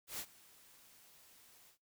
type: noise with ADSR envelope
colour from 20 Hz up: white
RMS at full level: -41 dBFS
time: 0.07-1.78 s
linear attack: 120 ms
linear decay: 63 ms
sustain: -22 dB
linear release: 98 ms
effects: noise-tail reverb RT60 0.2 s tail -21 dB re dry